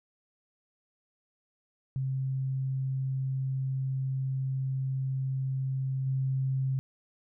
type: tone with level steps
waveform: sine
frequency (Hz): 132.9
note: C3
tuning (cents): +27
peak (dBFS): -28 / -26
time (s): 1.96-6.79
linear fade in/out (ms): 0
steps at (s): 6.06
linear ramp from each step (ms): 10
effects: none